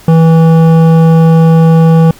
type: tone with hard clipping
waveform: sine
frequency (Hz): 163.1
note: E3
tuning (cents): -18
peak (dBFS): -4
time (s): 0.08-2.11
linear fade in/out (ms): 2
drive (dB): 12
effects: pink hiss -37 dBFS RMS until 2.19 s